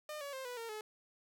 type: tone with pitch steps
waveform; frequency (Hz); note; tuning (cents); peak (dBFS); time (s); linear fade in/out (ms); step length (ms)
sawtooth; 606 / 565.4 / 527.6 / 492.2 / 459.3 / 428.5; D#5 / C#5 / C5 / B4 / A#4 / A4; -46 / +34 / +14 / -6 / -26 / -46; -38; 0.09-0.81; 2; 120
effects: none